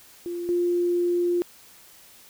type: tone pair in turn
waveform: sine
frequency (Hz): 347.7 / 350.3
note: F4 / F4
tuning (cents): -8 / +5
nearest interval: unison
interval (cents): 13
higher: second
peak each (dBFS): -28 / -20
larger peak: second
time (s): 0.26-0.49 / 0.49-1.42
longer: second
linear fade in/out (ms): 0
effects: white hiss -51 dBFS RMS until 2.29 s